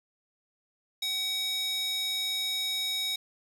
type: tone with high-pass filter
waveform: square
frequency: 757 Hz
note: F#5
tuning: 39 cents sharp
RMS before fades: -31 dBFS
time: 1.02-3.16 s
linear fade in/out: 5 ms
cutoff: 3400 Hz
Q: 4.9
effects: none